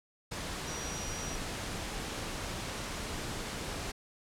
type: tone in noise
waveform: sine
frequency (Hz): 5780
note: F#8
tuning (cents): -41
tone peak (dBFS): -42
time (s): 0.67-1.36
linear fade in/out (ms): 10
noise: pink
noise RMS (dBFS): -38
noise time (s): 0.31-3.92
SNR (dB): -7
effects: low-pass 9000 Hz 12 dB/octave